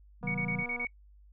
sine chord, C diminished, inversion none, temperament just, 130.81 / 156.98 / 188.37 Hz, C3 / Eb3 / Gb3, 0 / +16 / +31 cents, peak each -39 / -38 / -35 dBFS, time 0.21-0.65 s, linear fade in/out 50 ms
click train, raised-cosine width 1 ms, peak -31 dBFS, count 150, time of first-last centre 0.23-0.848 s, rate 241 Hz
sine tone bursts, 2235 Hz, C#7, 14 cents sharp, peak -31 dBFS, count 6, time 0.27-0.871 s, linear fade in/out 5 ms, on 76 ms, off 29 ms
effects noise-tail reverb RT60 0.1 s tail -23 dB re dry + added 50 Hz sine -54 dBFS peak until 1.32 s

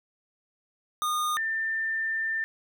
square / sine tone pair in turn, 1225 / 1790.4 Hz, D#6 / A6, -27 / +30 cents, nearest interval perfect fifth, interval 657 cents, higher second, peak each -26 dBFS, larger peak neither, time 1.02-1.37 / 1.37-2.44 s, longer second, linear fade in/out 0 ms, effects none

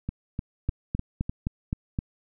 two click trains, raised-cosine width 5 ms, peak -17 / -14 dBFS, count 5 / 6, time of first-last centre 0.09-1.295 / 0.69-1.989 s, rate 3.32 / 3.85 Hz, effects none

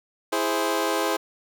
20% pulse chord, E augmented, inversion none, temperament equal, 329.6 / 415.3 / 523.3 Hz, E4 / G#4 / B#4, 0 / 0 / 0 cents, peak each -22 dBFS, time 0.32-1.17 s, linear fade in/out 10 ms, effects none

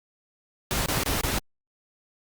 pink noise bursts, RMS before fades -26 dBFS, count 4, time 0.71-1.385 s, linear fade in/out 0 ms, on 150 ms, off 25 ms, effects Opus 48 kbps

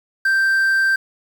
triangle tone with quantisation, 1568 Hz, G6, in tune, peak -12 dBFS, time 0.25-0.96 s, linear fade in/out 5 ms, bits 7, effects none

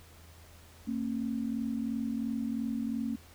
sine tone pair together, 226.9 / 269.8 Hz, A#3 / C#4, -47 / -47 cents, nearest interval minor third, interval 300 cents, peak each -32 / -35 dBFS, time 0.87-3.16 s, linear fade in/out 10 ms, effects added 82 Hz sine -54 dBFS peak until 3.34 s + pink hiss -57 dBFS RMS until 3.34 s

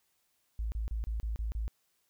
sine tone bursts, 55 Hz, A1, in tune, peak -31 dBFS, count 7, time 0.59-1.68 s, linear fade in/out 0 ms, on 130 ms, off 30 ms, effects white hiss -75 dBFS RMS until 2.09 s

